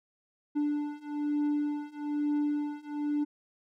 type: beating tone pair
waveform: triangle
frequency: 293.7 / 294.8 Hz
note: D4 / D4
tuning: 0 / +7 cents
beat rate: 1.1 Hz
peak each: -30 / -29 dBFS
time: 0.55-3.25 s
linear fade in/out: 20 ms
effects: none